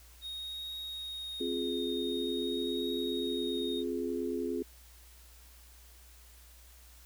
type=tone with vibrato; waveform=triangle; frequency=3729 Hz; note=A#7; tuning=in tune; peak=-37 dBFS; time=0.21-3.84 s; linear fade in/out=50 ms; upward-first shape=triangle; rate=0.46 Hz; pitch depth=17 cents each way
type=chord; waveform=sine; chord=F minor; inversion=second; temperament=just; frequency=261.9 / 349.2 / 419.1 Hz; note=C4 / F4 / Ab4; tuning=+2 / 0 / +16 cents; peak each=-36 dBFS; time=1.4-4.63 s; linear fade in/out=10 ms
effects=added 60 Hz sine -55 dBFS peak until 7.05 s + white hiss -59 dBFS RMS until 7.05 s